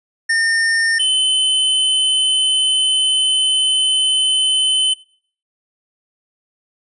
square tone pair in turn, 1818 / 3046 Hz, A#6 / F#7, -44 / +50 cents, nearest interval major sixth, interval 894 cents, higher second, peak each -14 dBFS, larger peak neither, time 0.29-0.99 / 0.99-4.94 s, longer second, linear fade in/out 10 ms, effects noise-tail reverb RT60 0.5 s tail -20 dB re dry + resampled to 24000 Hz

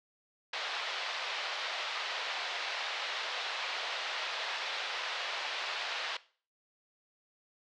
white band-pass noise, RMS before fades -37 dBFS, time 0.53-6.17 s, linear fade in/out 5 ms, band 550 to 4100 Hz, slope 24 dB/octave, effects noise-tail reverb RT60 0.4 s tail -18 dB re dry + low-pass 7000 Hz 12 dB/octave

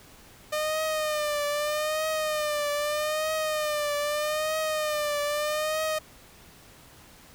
sawtooth tone with vibrato, 606 Hz, D#5, 46 cents flat, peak -22 dBFS, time 0.52-5.99 s, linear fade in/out 10 ms, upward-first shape triangle, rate 0.8 Hz, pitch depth 72 cents each way, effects pink hiss -52 dBFS RMS until 7.34 s

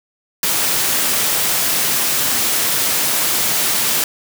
white high-pass noise, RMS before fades -17 dBFS, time 0.43-4.04 s, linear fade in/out 2 ms, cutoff 100 Hz, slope 24 dB/octave, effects none

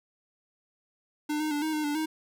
square tone with pitch steps, 299.7 / 308.3 / 292.8 / 313.8 / 305 / 292.6 / 314.1 Hz, D4 / D#4 / D4 / D#4 / D#4 / D4 / D#4, +35 / -16 / -5 / +15 / -34 / -6 / +16 cents, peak -28 dBFS, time 1.29-2.06 s, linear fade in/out 10 ms, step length 110 ms, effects none

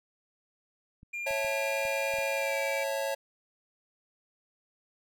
clicks, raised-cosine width 5 ms, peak -39 dBFS, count 6, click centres 1.031 / 1.309 / 1.447 / 1.853 / 2.139 / 2.186 s
triangle tone with pitch glide, 2399 to 2315 Hz, D7 to D7, +36 to -25 cents, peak -32 dBFS, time 1.13-2.84 s, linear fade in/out 10 ms, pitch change -61 cents, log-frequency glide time 2.34-2.56 s
square chord, A major, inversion first, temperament just, 550 / 660 / 880 Hz, C#5 / E5 / A5, -14 / +2 / 0 cents, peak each -32 / -37 / -38 dBFS, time 1.26-3.15 s, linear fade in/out 10 ms
effects none

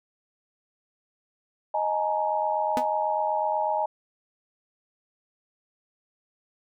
sine chord, D# suspended fourth, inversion none, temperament equal with one note detuned, 622.3 / 844.2 / 932.3 Hz, D#5 / G#5 / A#5, 0 / +28 / 0 cents, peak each -28 / -26 / -29 dBFS, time 1.74-3.86 s, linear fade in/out 5 ms
sawtooth tone with exponential decay, 250 Hz, B3, 21 cents sharp, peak -19 dBFS, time 2.77-2.87 s, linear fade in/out 1 ms, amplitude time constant 20 ms
effects none

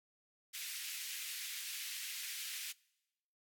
pink high-pass noise, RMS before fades -44 dBFS, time 0.53-2.73 s, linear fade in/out 20 ms, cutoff 2100 Hz, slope 24 dB/octave, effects noise-tail reverb RT60 1.0 s tail -25 dB re dry + AAC 64 kbps

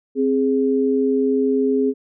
sine tone pair together, 263.5 / 415.3 Hz, C4 / G#4, +12 / 0 cents, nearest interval minor sixth, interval 788 cents, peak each -18 dBFS, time 0.15-1.94 s, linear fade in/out 50 ms, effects none

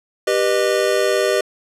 square chord, G augmented, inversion none, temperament just, 392 / 490 / 612.5 Hz, G4 / B4 / D#5, 0 / -14 / -27 cents, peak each -20 / -21 / -20 dBFS, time 0.27-1.41 s, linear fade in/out 5 ms, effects low-pass 11000 Hz 12 dB/octave

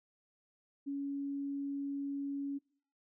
sine tone, 280 Hz, C#4, 18 cents sharp, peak -35 dBFS, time 0.86-2.59 s, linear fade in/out 20 ms, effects noise-tail reverb RT60 0.5 s tail -24 dB re dry

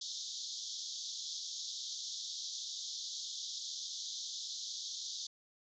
pink band-pass noise, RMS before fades -43 dBFS, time 0.01-5.27 s, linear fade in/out 5 ms, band 3400 to 6800 Hz, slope 96 dB/octave, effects none

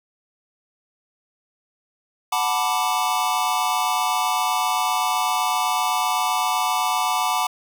square chord, B minor seventh, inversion second, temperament equal, 740 / 880 / 987.8 / 1174.7 Hz, F#5 / A5 / B5 / D6, 0 / 0 / 0 / 0 cents, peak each -26 dBFS, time 2.32-7.47 s, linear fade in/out 5 ms, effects none

